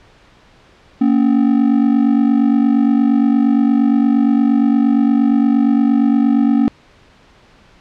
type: ring-modulated tone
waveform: triangle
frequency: 255.4 Hz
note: C4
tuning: 42 cents flat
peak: -5 dBFS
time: 1.01-6.68 s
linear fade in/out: 0 ms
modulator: 24.3 Hz
effects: pink hiss -48 dBFS RMS until 7.8 s + low-pass 4000 Hz 12 dB/octave